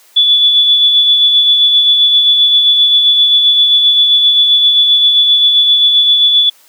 sine tone with tremolo, 3445 Hz, A7, 37 cents flat, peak -4 dBFS, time 0.16-6.5 s, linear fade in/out 10 ms, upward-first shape sine, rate 7.6 Hz, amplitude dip 35%, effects white hiss -46 dBFS RMS until 6.68 s + high-pass 400 Hz 12 dB/octave

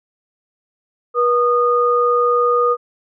sine tone pair together, 482.8 / 1228.2 Hz, B4 / D#6, -39 / -23 cents, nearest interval octave + major third, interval 1616 cents, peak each -15 dBFS, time 1.14-2.77 s, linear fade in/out 50 ms, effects none

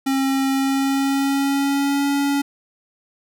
square tone with pitch glide, 269.6 to 281.5 Hz, C#4 to C#4, -48 to +27 cents, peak -18 dBFS, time 0.06-2.42 s, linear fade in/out 10 ms, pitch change +75 cents, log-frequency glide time 0.5-2.07 s, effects none

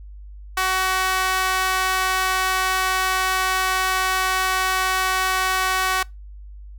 sawtooth tone with high-pass filter, 375.3 Hz, F#4, 25 cents sharp, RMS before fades -21 dBFS, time 0.57-6.03 s, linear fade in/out 5 ms, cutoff 1100 Hz, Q 1.5, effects noise-tail reverb RT60 0.2 s tail -24 dB re dry + added 50 Hz sine -36 dBFS peak until 6.78 s

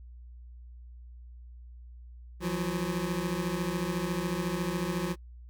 25% pulse beating tone pair, 168 / 182 Hz, E3 / F#3, +33 / -28 cents, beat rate 14 Hz, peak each -29 / -28 dBFS, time 2.4-5.16 s, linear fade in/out 50 ms, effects noise-tail reverb RT60 0.1 s tail -24 dB re dry + added 60 Hz sine -45 dBFS peak until 5.49 s

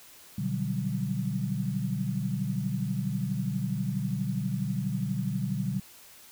sine chord, G major seventh, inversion first, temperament just, 122.5 / 147 / 183.75 / 196 Hz, B2 / D3 / F#3 / G3, -14 / +2 / -12 / 0 cents, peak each -33 dBFS, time 0.38-5.8 s, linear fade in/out 5 ms, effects white hiss -52 dBFS RMS until 6.31 s

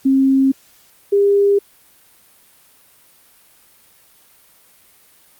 sine tone pair in turn, 268.3 / 402 Hz, C4 / G4, +44 / +44 cents, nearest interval perfect fifth, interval 700 cents, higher second, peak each -10 dBFS, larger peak neither, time 0.05-0.52 / 1.12-1.59 s, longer neither, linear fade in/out 10 ms, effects white hiss -51 dBFS RMS until 5.39 s + Opus 48 kbps

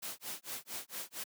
white noise with tremolo, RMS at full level -40 dBFS, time 0.02-1.24 s, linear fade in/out 10 ms, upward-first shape sine, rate 4.4 Hz, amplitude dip 100%, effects high-pass 150 Hz 12 dB/octave

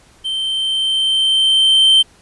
triangle tone with level ramp, 3116 Hz, G7, 11 cents flat, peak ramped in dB -17 to -5 dBFS, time 0.24-2.03 s, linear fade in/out 20 ms, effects pink hiss -49 dBFS RMS until 2.21 s + resampled to 24000 Hz

